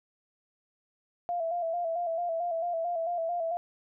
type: tone with vibrato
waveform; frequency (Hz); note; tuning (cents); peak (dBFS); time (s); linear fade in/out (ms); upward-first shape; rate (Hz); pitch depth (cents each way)
sine; 679; F5; -49; -28; 1.29-3.57; 0; square; 4.5; 53
effects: none